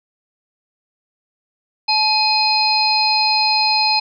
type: harmonic tone with a mistuned harmonic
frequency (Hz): 835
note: G#5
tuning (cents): +9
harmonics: 1 / 3 / 5 / 6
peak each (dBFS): -18 / -21 / -17 / -21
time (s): 1.88-4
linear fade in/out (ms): 10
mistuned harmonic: 1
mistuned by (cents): +54
effects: none